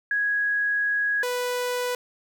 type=tone pair in turn; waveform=sine / sawtooth; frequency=1661.2 / 493.9 Hz; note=G#6 / B4; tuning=0 / 0 cents; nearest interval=octave + major sixth; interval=2100 cents; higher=first; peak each=-21 dBFS; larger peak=neither; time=0.11-1.23 / 1.23-1.95 s; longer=first; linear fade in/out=2 ms; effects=10-bit